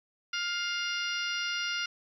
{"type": "harmonic tone", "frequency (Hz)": 703, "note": "F5", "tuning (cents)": 11, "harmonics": [2, 3, 4, 5, 6, 7, 8], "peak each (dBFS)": [-34, -38, -35, -44, -44, -40, -42], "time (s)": [0.33, 1.86], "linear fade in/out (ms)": 5, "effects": ["11-bit"]}